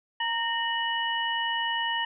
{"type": "tone cluster", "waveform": "sine", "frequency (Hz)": [928, 1838, 2941], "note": ["A#5", "A#6", "F#7"], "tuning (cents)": [-8, -25, -11], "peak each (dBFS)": -30, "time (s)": [0.2, 2.05], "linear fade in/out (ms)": 5, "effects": []}